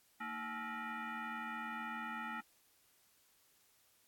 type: tone with frequency modulation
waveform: sine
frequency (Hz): 228.4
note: A#3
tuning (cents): -35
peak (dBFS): -40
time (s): 0.2-2.41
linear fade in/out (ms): 10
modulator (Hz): 543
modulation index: 3.5
effects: white hiss -71 dBFS RMS until 4.07 s + AAC 64 kbps